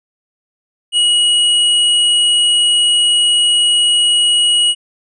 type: tone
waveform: square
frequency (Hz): 2906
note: F#7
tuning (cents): -32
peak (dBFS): -10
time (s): 0.92-4.75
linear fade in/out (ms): 50
effects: resampled to 24000 Hz